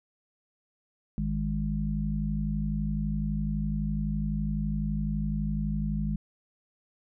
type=harmonic tone; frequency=51.91 Hz; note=G#1; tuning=in tune; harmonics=1 / 3 / 4; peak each=-31 / -31 / -31 dBFS; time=1.18-6.16 s; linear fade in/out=0 ms; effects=none